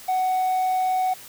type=tone; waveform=triangle; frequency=745 Hz; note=F#5; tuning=12 cents sharp; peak=-17 dBFS; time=0.08-1.14 s; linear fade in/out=10 ms; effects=tanh soft clip ceiling -13 dBFS + white hiss -43 dBFS RMS until 1.28 s